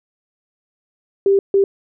sine tone bursts at uneven times, 394 Hz, G4, 9 cents sharp, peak -10 dBFS, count 2, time 1.26-1.39 / 1.54-1.64 s, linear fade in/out 2 ms, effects none

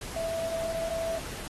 sine tone in noise, 659.3 Hz, E5, in tune, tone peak -29 dBFS, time 0.16-1.19 s, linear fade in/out 5 ms, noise pink, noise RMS -40 dBFS, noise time 0.01-1.48 s, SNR +8 dB, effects AAC 32 kbps

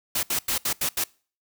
white noise bursts at uneven times, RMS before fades -25 dBFS, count 6, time 0.15-0.23 / 0.3-0.39 / 0.48-0.58 / 0.65-0.73 / 0.81-0.89 / 0.97-1.04 s, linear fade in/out 5 ms, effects noise-tail reverb RT60 0.4 s tail -24 dB re dry

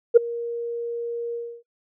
sine tone with ADSR envelope, 470 Hz, A#4, 14 cents sharp, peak -4 dBFS, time 0.14-1.63 s, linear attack 28 ms, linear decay 10 ms, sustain -22 dB, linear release 290 ms, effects noise-tail reverb RT60 0.1 s tail -25 dB re dry + tanh soft clip ceiling -2 dBFS

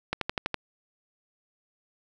click train, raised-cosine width 0.3 ms, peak -11 dBFS, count 6, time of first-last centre 0.13-0.543 s, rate 12.1 Hz, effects none

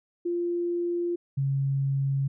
sine tone pair in turn, 347 / 137.19 Hz, F4 / C#3, -11 / -18 cents, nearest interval octave + major third, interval 1607 cents, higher first, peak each -25 / -23 dBFS, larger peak second, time 0.25-1.16 / 1.37-2.28 s, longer neither, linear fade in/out 10 ms, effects none

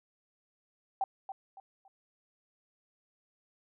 sine tone with echo, 776 Hz, G5, 18 cents flat, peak -27 dBFS, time 1.01-1.04 s, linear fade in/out 2 ms, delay 280 ms, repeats 3, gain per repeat -10 dB, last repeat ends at 1.88 s, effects none

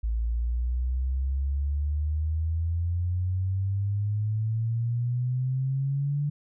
sine exponential sweep, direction up, 55 to 146.83 Hz, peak -24 dBFS, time 0.03-6.3 s, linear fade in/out 10 ms, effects none

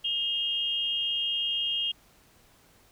sine tone pair together, 2842 / 3224 Hz, F7 / G7, +30 / +48 cents, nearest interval major second, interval 218 cents, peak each -29 / -29 dBFS, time 0.04-1.92 s, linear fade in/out 10 ms, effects pink hiss -60 dBFS RMS until 2.91 s

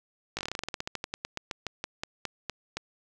slowing click train, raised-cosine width 0.2 ms, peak -15 dBFS, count 26, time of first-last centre 0.37-2.77 s, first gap 18 ms, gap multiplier 1.12, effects none

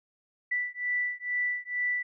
sine beating tone pair, 1971 / 1973.2 Hz, B6 / B6, -4 / -2 cents, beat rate 2.2 Hz, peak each -31 dBFS, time 0.51-2.03 s, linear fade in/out 10 ms, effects none

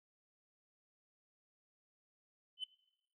sine tone with exponential growth, 3032 Hz, F#7, 42 cents sharp, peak -32 dBFS, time 2.57-2.64 s, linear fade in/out 5 ms, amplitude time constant 15 ms, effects noise-tail reverb RT60 0.8 s tail -20 dB re dry + tanh soft clip ceiling -34 dBFS

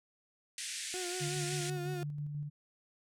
white band-pass noise, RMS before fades -41 dBFS, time 0.58-1.7 s, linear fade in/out 2 ms, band 1700 to 9600 Hz, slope 48 dB/octave
35% pulse tone with vibrato, 360 Hz, F#4, 47 cents flat, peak -37 dBFS, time 0.94-2.03 s, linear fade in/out 0 ms, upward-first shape sine, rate 5.4 Hz, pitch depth 44 cents each way
sine tone with tremolo, 146.83 Hz, D3, in tune, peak -35 dBFS, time 1.2-2.5 s, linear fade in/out 20 ms, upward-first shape square, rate 6.1 Hz, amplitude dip 30%
effects none

